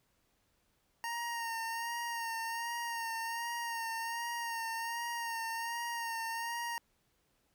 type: tone with vibrato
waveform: 25% pulse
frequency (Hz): 926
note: A#5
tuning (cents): -12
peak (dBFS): -32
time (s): 1.04-6.78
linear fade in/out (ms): 0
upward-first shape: sine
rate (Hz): 1.3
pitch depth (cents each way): 33
effects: pink hiss -75 dBFS RMS until 7.54 s